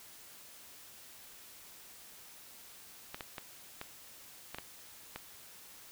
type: clicks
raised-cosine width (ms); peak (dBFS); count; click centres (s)
0.3; -24; 7; 3.145 / 3.208 / 3.382 / 3.814 / 4.546 / 4.585 / 5.16
effects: white hiss -54 dBFS RMS until 5.91 s